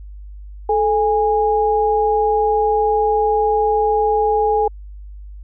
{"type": "tone pair together", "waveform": "sine", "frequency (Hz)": [435.4, 821.9], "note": ["A4", "G#5"], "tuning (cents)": [-18, -18], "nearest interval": "major seventh", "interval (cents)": 1100, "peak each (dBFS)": -16, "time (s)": [0.69, 4.68], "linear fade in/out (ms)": 5, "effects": ["added 50 Hz sine -32 dBFS peak until 5.43 s"]}